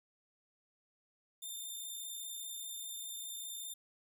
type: tone with amplitude modulation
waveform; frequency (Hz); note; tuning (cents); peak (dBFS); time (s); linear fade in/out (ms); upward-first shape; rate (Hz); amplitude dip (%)
10% pulse; 3605; A7; +41; -33; 1.42-3.74; 10; sine; 60.6; 30
effects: none